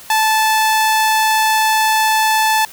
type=tone; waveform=sawtooth; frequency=874 Hz; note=A5; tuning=12 cents flat; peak=-8 dBFS; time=0.1-2.65 s; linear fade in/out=2 ms; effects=white hiss -38 dBFS RMS until 2.72 s